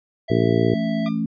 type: tone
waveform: square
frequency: 659.3 Hz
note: E5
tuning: in tune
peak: -29 dBFS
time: 0.28-1.09 s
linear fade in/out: 10 ms
type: harmonic tone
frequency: 57.4 Hz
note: A#1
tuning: 26 cents flat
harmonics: 2 / 3 / 4 / 5 / 6 / 7 / 8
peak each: -22 / -24 / -24 / -24 / -23 / -22 / -25 dBFS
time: 0.3-0.74 s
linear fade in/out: 5 ms
type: chord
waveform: sine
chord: A major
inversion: second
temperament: equal with one note detuned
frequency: 167.99 / 220 / 277.2 Hz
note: E3 / A3 / C#4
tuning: +33 / 0 / 0 cents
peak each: -27 / -22 / -27 dBFS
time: 0.74-1.26 s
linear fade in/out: 5 ms
type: tone with exponential decay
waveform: sawtooth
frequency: 1200 Hz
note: D6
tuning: 37 cents sharp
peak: -26 dBFS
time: 1.06-1.26 s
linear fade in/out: 2 ms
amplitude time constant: 43 ms
effects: resampled to 11025 Hz